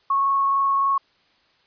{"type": "tone with frequency modulation", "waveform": "sine", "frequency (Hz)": 1100, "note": "C#6", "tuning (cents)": -14, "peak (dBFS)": -17, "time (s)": [0.1, 0.98], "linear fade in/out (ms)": 5, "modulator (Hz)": 23.4, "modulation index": 0.39, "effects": ["white hiss -61 dBFS RMS until 1.66 s", "resampled to 11025 Hz"]}